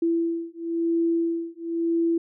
sine beating tone pair, 333.7 / 334.68 Hz, E4 / E4, +21 / +26 cents, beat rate 0.98 Hz, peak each -25 / -25 dBFS, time 0.02-2.18 s, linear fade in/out 5 ms, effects none

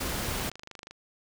pink noise, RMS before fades -32 dBFS, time 0-0.5 s, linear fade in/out 10 ms
click train, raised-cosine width 0.2 ms, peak -26 dBFS, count 17, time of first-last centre 0.28-0.91 s, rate 25.4 Hz
effects none

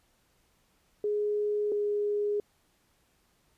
sine tone pair in turn, 417 / 413.6 Hz, G#4 / G#4, +7 / -7 cents, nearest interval unison, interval 14 cents, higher first, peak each -26 dBFS, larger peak neither, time 1.04-1.72 / 1.72-2.4 s, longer neither, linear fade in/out 2 ms, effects pink hiss -69 dBFS RMS until 3.57 s + resampled to 32000 Hz

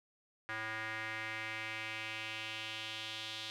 square tone with band-pass filter sweep, 110 Hz, A2, in tune, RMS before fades -42 dBFS, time 0.49-3.5 s, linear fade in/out 0 ms, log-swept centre 1700 to 3600 Hz, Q 2.9, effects none

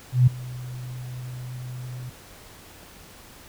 sine tone with ADSR envelope, 125.4 Hz, B2, 27 cents sharp, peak -10 dBFS, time 0.12-2.1 s, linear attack 150 ms, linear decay 11 ms, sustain -22 dB, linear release 10 ms, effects pink hiss -47 dBFS RMS until 3.48 s

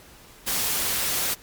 white noise, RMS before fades -25 dBFS, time 0.46-1.35 s, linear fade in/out 20 ms, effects pink hiss -49 dBFS RMS until 1.42 s + MP3 96 kbps

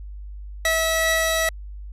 sawtooth tone pair together, 648.4 / 1943 Hz, E5 / B6, -29 / -29 cents, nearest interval octave + perfect fifth, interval 1900 cents, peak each -18 dBFS, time 0.65-1.49 s, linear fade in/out 2 ms, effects added 50 Hz sine -33 dBFS peak until 1.92 s + resampled to 32000 Hz

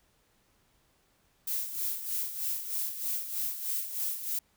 violet noise with tremolo, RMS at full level -31 dBFS, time 1.47-4.39 s, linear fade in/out 5 ms, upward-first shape sine, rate 3.2 Hz, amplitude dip 65%, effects pink hiss -69 dBFS RMS until 4.56 s

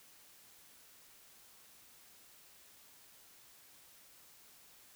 silence, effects white hiss -61 dBFS RMS until 4.95 s

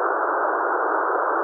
white band-pass noise, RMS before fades -22 dBFS, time 0-1.43 s, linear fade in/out 0 ms, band 320 to 1500 Hz, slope 96 dB/octave, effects none

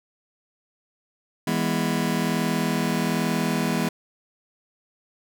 sawtooth chord, E major, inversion none, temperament just, 164.81 / 206 / 247.2 Hz, E3 / G#3 / B3, 0 / -14 / +2 cents, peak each -22 dBFS, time 1.47-3.89 s, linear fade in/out 5 ms, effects none

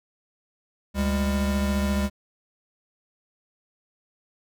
square tone pair together, 71.7 / 200.7 Hz, D2 / G3, -41 / +41 cents, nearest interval octave + tritone, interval 1782 cents, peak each -26 / -25 dBFS, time 0.94-2.1 s, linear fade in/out 50 ms, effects none

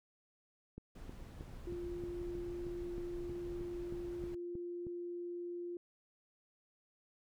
click train, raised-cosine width 3 ms, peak -34 dBFS, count 14, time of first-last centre 0.78-4.868 s, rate 3.18 Hz
brown noise, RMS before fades -49 dBFS, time 0.95-4.35 s, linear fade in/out 5 ms
sine tone, 349.2 Hz, F4, in tune, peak -40 dBFS, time 1.67-5.77 s, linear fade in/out 2 ms
effects none

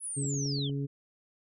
sine linear sweep, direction down, 10460 to 2900 Hz, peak -34 dBFS, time 0-0.71 s, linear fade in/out 50 ms
harmonic tone, 140 Hz, C#3, 18 cents sharp, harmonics 1 / 2 / 3, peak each -31 / -36 / -41 dBFS, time 0.16-0.87 s, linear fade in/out 20 ms
clicks, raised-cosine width 2 ms, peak -36 dBFS, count 5, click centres 0.252 / 0.34 / 0.458 / 0.587 / 0.696 s
effects none

